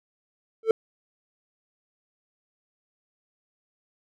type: tone with exponential growth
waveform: triangle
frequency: 446.2 Hz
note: A4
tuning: 24 cents sharp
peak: -9 dBFS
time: 0.63-0.71 s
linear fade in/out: 2 ms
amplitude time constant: 17 ms
effects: none